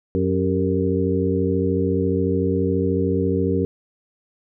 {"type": "harmonic tone with a mistuned harmonic", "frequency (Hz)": 92.5, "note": "F#2", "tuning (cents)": 0, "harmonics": [1, 2, 3, 4, 5], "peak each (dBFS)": [-24, -24, -24, -24, -24], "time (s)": [0.15, 3.65], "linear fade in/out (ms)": 0, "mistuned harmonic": 4, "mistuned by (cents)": 84, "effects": []}